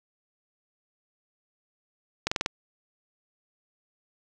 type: slowing click train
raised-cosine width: 0.2 ms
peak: -8 dBFS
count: 5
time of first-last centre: 2.27-2.461 s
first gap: 45 ms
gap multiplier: 1.04
effects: none